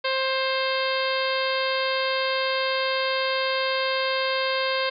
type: harmonic tone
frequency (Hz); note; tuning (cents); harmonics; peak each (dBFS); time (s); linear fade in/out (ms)
528; C5; +16; 1 / 2 / 3 / 4 / 5 / 6 / 7 / 8 / 9; -26 / -29 / -31 / -32 / -33 / -34 / -34 / -35 / -36; 0.04-4.9; 10
effects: none